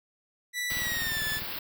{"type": "tone with pitch glide", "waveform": "sawtooth", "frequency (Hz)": [1967, 1742.3], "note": ["B6", "A6"], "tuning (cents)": [-7, -17], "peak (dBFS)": -26, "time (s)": [0.53, 1.41], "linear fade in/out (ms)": 50, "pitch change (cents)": -210, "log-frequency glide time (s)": [0.78, 1.23]}
{"type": "band-stop noise", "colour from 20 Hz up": "white", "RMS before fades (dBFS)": -36, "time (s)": [0.7, 1.59], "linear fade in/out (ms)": 2, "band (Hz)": [5100, 13000], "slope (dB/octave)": 96}
{"type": "click train", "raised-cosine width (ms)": 5, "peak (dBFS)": -29, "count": 15, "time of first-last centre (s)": [0.72, 1.42], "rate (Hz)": 20}
{"effects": []}